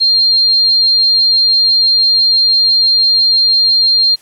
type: tone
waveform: sine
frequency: 4198 Hz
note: C8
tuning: 5 cents sharp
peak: -7 dBFS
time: 0-4.16 s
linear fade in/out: 20 ms
effects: white hiss -47 dBFS RMS until 4.21 s + low-pass 12000 Hz 12 dB/octave